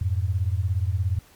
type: beating tone pair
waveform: sine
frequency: 87.31 / 104.31 Hz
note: F2 / G#2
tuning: 0 / +8 cents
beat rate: 17 Hz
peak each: -23 / -25 dBFS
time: 0.01-1.19 s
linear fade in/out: 5 ms
effects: pink hiss -54 dBFS RMS until 1.35 s + MP3 96 kbps